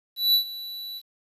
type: tone with ADSR envelope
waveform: square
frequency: 3951 Hz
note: B7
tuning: in tune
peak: -16 dBFS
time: 0.16-1.02 s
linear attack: 180 ms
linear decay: 97 ms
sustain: -18 dB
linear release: 50 ms
effects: resampled to 32000 Hz + 9-bit